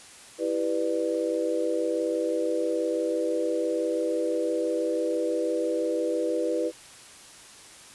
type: chord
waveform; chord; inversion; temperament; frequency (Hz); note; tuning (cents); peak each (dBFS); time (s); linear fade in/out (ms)
sine; E minor seventh; none; just; 329.6 / 395.6 / 494.4 / 593.3; E4 / G4 / B4 / D5; 0 / +16 / +2 / +18; -29 / -33 / -27 / -32; 0.38-6.72; 50
effects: white hiss -48 dBFS RMS until 7.94 s + resampled to 24000 Hz